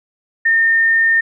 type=tone; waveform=sine; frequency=1819 Hz; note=A#6; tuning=43 cents flat; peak=-10 dBFS; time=0.45-1.21 s; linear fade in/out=10 ms; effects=none